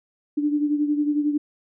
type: beating tone pair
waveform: sine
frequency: 293.7 / 304.7 Hz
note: D4 / D#4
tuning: 0 / -36 cents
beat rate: 11 Hz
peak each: -20 / -27 dBFS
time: 0.37-1.38 s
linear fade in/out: 10 ms
effects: none